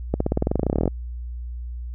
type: accelerating click train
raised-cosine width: 2 ms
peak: -7 dBFS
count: 20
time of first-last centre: 0.14-0.877 s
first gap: 64 ms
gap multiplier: 0.94
effects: added 60 Hz sine -29 dBFS peak until 1.94 s